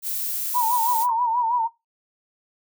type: noise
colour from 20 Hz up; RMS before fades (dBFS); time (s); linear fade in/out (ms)
violet; -27; 0.02-1.07; 50
type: tone with vibrato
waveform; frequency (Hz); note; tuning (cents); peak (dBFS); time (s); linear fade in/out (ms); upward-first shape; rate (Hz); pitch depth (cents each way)
sine; 940; A#5; +14; -19; 0.54-1.68; 20; sine; 6.2; 90
type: tone with exponential decay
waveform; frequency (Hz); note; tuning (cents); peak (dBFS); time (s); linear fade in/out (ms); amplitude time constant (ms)
sine; 1052; C6; +9; -23; 1.09-1.21; 1; 24
effects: noise-tail reverb RT60 0.2 s tail -18 dB re dry